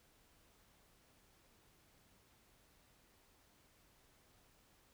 silence, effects pink hiss -70 dBFS RMS until 4.93 s

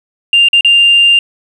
sine tone with dropouts, 2794 Hz, F7, in tune, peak -3 dBFS, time 0.33-1.19 s, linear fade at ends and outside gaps 2 ms, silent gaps 0.486-0.531 / 0.609-0.647 s, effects tanh soft clip ceiling 0 dBFS + 7-bit

